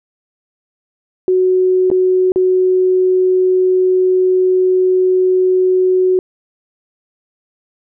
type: tone with dropouts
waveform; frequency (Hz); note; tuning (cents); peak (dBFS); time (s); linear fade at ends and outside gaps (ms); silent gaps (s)
sine; 370; F#4; 0; -9; 1.28-6.19; 1; 1.902-1.914 / 2.32-2.359
effects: none